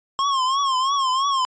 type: tone with vibrato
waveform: square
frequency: 1072 Hz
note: C6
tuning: 42 cents sharp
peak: -19 dBFS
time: 0.19-1.45 s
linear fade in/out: 0 ms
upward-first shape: triangle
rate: 3 Hz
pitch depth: 110 cents each way
effects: resampled to 16000 Hz